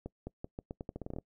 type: accelerating click train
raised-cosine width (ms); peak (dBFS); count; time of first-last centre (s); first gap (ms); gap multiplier
2; -26; 14; 0.06-1.186; 210; 0.83
effects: noise-tail reverb RT60 0.1 s tail -24 dB re dry